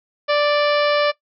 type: harmonic tone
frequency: 587 Hz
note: D5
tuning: 1 cent flat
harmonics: 1 / 2 / 3 / 4 / 5 / 6 / 7 / 8 / 9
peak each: -16 / -22 / -26 / -28 / -30 / -32 / -33 / -34 / -35 dBFS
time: 0.28-1.12 s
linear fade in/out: 20 ms
effects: noise-tail reverb RT60 0.1 s tail -18 dB re dry